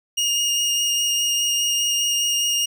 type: tone with vibrato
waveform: 25% pulse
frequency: 2846 Hz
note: F7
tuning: 32 cents sharp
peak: -15 dBFS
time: 0.17-2.66 s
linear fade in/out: 10 ms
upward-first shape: triangle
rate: 4.9 Hz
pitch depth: 13 cents each way
effects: none